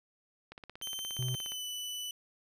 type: click train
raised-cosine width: 0.3 ms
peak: -30 dBFS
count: 18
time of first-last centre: 0.52-1.52 s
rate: 17 Hz
type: tone with pitch glide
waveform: sawtooth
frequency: 3100 to 2982 Hz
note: G7 to F#7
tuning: -20 to +13 cents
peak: -34 dBFS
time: 0.82-2.11 s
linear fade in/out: 2 ms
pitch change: -67 cents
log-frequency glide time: 1.33-1.66 s
type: tone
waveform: triangle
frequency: 127.1 Hz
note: C3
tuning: 50 cents flat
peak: -30 dBFS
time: 1.19-1.35 s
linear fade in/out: 0 ms
effects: none